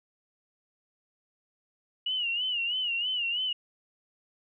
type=tone with vibrato; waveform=sine; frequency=2889 Hz; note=F#7; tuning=42 cents flat; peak=-27 dBFS; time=2.06-3.53 s; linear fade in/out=5 ms; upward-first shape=sine; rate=3.1 Hz; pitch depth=100 cents each way; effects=none